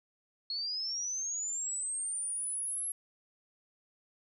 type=linear sweep; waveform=sine; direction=up; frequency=4284 to 11230 Hz; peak=-33 dBFS; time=0.5-2.92 s; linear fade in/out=2 ms; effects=none